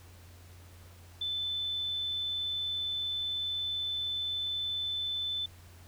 sine tone, 3519 Hz, A7, in tune, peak -31 dBFS, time 1.21-5.46 s, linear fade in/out 5 ms, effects added 88 Hz sine -51 dBFS peak until 5.87 s + pink hiss -58 dBFS RMS until 5.87 s

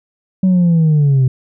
sine linear sweep, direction down, 190 to 126.5 Hz, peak -6 dBFS, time 0.43-1.28 s, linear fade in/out 5 ms, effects tanh soft clip ceiling -7 dBFS

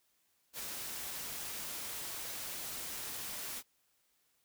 white noise, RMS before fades -42 dBFS, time 0.53-3.63 s, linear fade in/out 50 ms, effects white hiss -75 dBFS RMS until 4.44 s

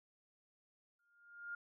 sine tone with exponential growth, 1411 Hz, F6, 17 cents sharp, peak -40 dBFS, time 0.99-1.55 s, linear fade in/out 5 ms, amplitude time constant 120 ms, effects none

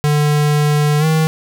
square tone with pitch glide, 148.5 to 158.24 Hz, D3 to D#3, +20 to +30 cents, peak -12 dBFS, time 0.04-1.27 s, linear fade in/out 0 ms, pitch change +110 cents, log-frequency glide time 0.99-1.05 s, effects none

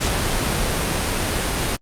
pink noise, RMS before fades -21 dBFS, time 0-1.77 s, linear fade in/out 20 ms, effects low-pass 11000 Hz 12 dB/octave + Opus 48 kbps

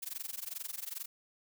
blue noise with amplitude modulation, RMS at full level -38 dBFS, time 0.02-1.06 s, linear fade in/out 10 ms, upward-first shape sine, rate 22.4 Hz, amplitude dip 95%, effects none

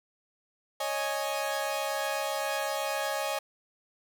sawtooth chord, C# suspended second, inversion none, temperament equal, 554.4 / 622.3 / 830.6 Hz, C#5 / D#5 / G#5, 0 / 0 / 0 cents, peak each -30 dBFS, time 0.8-3.39 s, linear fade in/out 5 ms, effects none

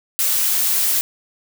blue noise, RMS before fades -18 dBFS, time 0.19-1.01 s, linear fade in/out 0 ms, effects none

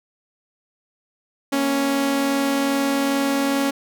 sawtooth tone pair together, 234.7 / 277.2 Hz, A#3 / C#4, +12 / 0 cents, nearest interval minor third, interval 288 cents, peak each -24 / -15 dBFS, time 1.52-3.71 s, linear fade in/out 10 ms, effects none

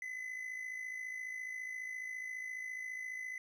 triangle tone with amplitude modulation, 2020 Hz, B6, 39 cents sharp, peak -36 dBFS, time 0.02-3.38 s, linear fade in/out 2 ms, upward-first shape sine, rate 54.6 Hz, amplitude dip 55%, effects none

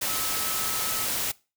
sine tone in noise, 1294 Hz, E6, 32 cents flat, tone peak -37 dBFS, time 0.08-1.06 s, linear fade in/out 10 ms, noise white, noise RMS -28 dBFS, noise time 0.01-1.32 s, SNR -12 dB, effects noise-tail reverb RT60 0.3 s tail -22 dB re dry

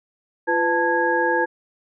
sine tone cluster, 344 / 499.4 / 884 / 1650 Hz, F4 / B4 / A5 / G#6, -26 / +19 / +8 / -12 cents, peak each -24 / -23 / -22 / -22 dBFS, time 0.47-1.46 s, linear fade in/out 20 ms, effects none

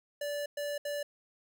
square tone bursts at uneven times, 581 Hz, D5, 19 cents flat, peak -34 dBFS, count 3, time 0.21-0.46 / 0.57-0.78 / 0.85-1.03 s, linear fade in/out 5 ms, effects none

